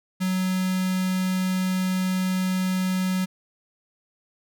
square tone with notch filter, 185.8 Hz, F#3, 7 cents sharp, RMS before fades -24 dBFS, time 0.2-3.26 s, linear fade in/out 20 ms, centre 660 Hz, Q 0.85, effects none

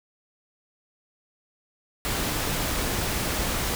pink noise, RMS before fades -27 dBFS, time 2.05-3.75 s, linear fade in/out 0 ms, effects none

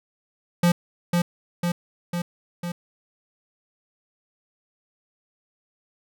square tone with echo, 174 Hz, F3, 6 cents flat, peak -16 dBFS, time 0.63-0.72 s, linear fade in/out 5 ms, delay 500 ms, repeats 4, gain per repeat -3 dB, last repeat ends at 2.72 s, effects none

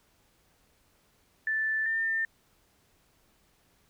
sine tone pair in turn, 1760 / 1801.1 Hz, A6 / A6, 0 / +40 cents, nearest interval unison, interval 40 cents, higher second, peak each -26 dBFS, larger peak neither, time 1.47-1.86 / 1.86-2.25 s, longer neither, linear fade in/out 2 ms, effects pink hiss -67 dBFS RMS until 3.89 s

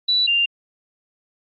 sine tone pair in turn, 3951 / 2791 Hz, B7 / F7, 0 / -2 cents, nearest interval tritone, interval 602 cents, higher first, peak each -15 dBFS, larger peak neither, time 0.08-0.27 / 0.27-0.46 s, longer neither, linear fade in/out 10 ms, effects AAC 64 kbps

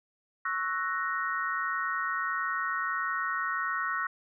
sine chord, F# dominant seventh, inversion second, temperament equal, 1108.7 / 1318.5 / 1480 / 1864.7 Hz, C#6 / E6 / F#6 / A#6, 0 / 0 / 0 / 0 cents, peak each -34 dBFS, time 0.45-4.07 s, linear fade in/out 5 ms, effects none

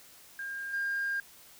sine tone with level steps, 1607 Hz, G6, 43 cents sharp, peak -35 / -28 dBFS, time 0.39-1.2 s, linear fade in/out 2 ms, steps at 0.73 s, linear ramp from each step 10 ms, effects tanh soft clip ceiling -26 dBFS + white hiss -55 dBFS RMS until 1.59 s

